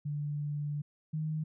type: tone pair in turn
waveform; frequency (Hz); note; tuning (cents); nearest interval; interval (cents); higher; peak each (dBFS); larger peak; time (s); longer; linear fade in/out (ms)
sine; 146.83 / 155.56; D3 / D#3; 0 / 0; minor second; 100; second; -32 / -31; second; 0.05-0.82 / 1.13-1.44; first; 10
effects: none